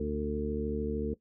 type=harmonic tone with a mistuned harmonic; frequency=73.42 Hz; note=D2; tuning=in tune; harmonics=1 / 2 / 3 / 4 / 5 / 6; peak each=-37 / -42 / -35 / -39 / -39 / -33 dBFS; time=0-1.14 s; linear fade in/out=5 ms; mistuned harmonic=6; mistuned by=+35 cents; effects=noise-tail reverb RT60 0.1 s tail -17 dB re dry